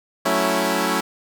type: chord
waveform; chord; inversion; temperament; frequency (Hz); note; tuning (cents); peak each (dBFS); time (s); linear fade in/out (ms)
10% pulse; F# minor seventh; none; equal; 185 / 220 / 277.2 / 329.6; F#3 / A3 / C#4 / E4; 0 / 0 / 0 / 0; -16; 0.25-1.01; 10
effects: none